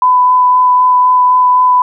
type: tone with vibrato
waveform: sine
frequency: 1001 Hz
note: B5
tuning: 23 cents sharp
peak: -5 dBFS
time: 0.02-1.82 s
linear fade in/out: 2 ms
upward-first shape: sine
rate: 3.9 Hz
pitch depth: 9 cents each way
effects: none